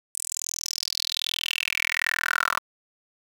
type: tone with high-pass filter sweep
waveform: 10% pulse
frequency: 41.25 Hz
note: E1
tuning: 2 cents sharp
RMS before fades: -28 dBFS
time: 0.15-2.59 s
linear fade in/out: 0 ms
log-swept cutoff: 8600 to 1200 Hz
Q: 6.7
effects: 8-bit